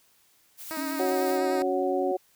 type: noise with tremolo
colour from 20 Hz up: blue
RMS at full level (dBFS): -39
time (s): 0.57-1.4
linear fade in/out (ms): 50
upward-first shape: triangle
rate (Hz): 10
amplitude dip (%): 35
type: tone with vibrato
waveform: 10% pulse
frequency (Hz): 314.4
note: D#4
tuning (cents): +18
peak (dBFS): -24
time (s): 0.71-1.62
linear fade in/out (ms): 0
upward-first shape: triangle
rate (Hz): 10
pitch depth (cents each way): 39
type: tone with pitch glide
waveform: sine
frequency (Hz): 277.2 to 279.6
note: C#4 to C#4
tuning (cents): 0 to +15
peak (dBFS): -31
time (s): 0.77-2.12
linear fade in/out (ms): 5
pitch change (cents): +15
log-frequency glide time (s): 1.07-1.69
type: harmonic tone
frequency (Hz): 185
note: F#3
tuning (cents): 0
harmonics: 2 / 3 / 4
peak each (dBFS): -27 / -29 / -30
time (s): 0.99-2.17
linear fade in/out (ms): 10
effects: white hiss -63 dBFS RMS until 2.35 s